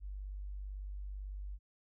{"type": "tone", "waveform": "sine", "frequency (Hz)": 49, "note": "G1", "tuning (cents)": 0, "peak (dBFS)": -40, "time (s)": [0, 1.59], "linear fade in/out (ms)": 50, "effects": []}